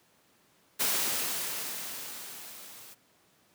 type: noise with level ramp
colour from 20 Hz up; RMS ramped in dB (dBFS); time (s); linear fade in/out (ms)
white; -27 to -50; 0.79-2.95; 20
effects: pink hiss -65 dBFS RMS until 3.54 s + high-pass 150 Hz 12 dB/octave